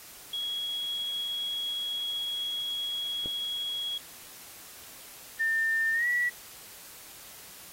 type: tone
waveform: sine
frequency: 3322 Hz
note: G#7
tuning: in tune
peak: -30 dBFS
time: 0.33-3.98 s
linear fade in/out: 5 ms
type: click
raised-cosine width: 2 ms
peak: -28 dBFS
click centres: 3.259 s
type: tone with pitch glide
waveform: sine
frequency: 1800 to 1940.4 Hz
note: A6 to B6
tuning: +39 to -31 cents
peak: -24 dBFS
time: 5.39-6.3 s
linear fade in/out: 20 ms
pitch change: +130 cents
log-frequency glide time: 5.93-6.07 s
effects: white hiss -48 dBFS RMS until 7.72 s + AAC 48 kbps